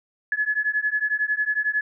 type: beating tone pair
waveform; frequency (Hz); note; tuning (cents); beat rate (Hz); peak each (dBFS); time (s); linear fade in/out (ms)
sine; 1700 / 1711; G#6 / A6; +40 / -49; 11; -24; 0.32-1.81; 2
effects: none